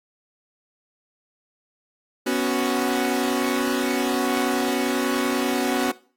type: chord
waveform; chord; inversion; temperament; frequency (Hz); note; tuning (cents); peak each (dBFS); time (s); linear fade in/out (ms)
sawtooth; B suspended second; none; equal; 246.9 / 277.2 / 370; B3 / C#4 / F#4; 0 / 0 / 0; -21; 2.26-5.92; 10
effects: noise-tail reverb RT60 0.4 s tail -19 dB re dry + AAC 64 kbps